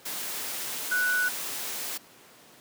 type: tone in noise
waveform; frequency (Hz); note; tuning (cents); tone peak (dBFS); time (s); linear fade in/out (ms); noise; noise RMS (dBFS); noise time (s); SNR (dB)
sine; 1480; F#6; 0; -23; 0.91-1.29; 10; white; -34; 0.05-1.98; +8
effects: pink hiss -53 dBFS RMS until 2.6 s + high-pass 200 Hz 12 dB/octave